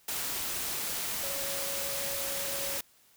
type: tone in noise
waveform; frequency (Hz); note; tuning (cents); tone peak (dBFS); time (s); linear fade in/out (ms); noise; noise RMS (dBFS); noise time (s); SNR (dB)
sine; 554.4; C#5; 0; -40; 1.23-2.78; 5; white; -34; 0.08-2.81; -9
effects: white hiss -63 dBFS RMS until 3.16 s